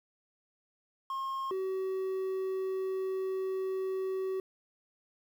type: tone pair in turn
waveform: triangle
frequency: 1073 / 379.4 Hz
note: C6 / F#4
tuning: +43 / +43 cents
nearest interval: octave + tritone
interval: 1800 cents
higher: first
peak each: -31 / -29 dBFS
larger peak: second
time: 1.1-1.51 / 1.51-4.4 s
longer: second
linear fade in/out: 2 ms
effects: 10-bit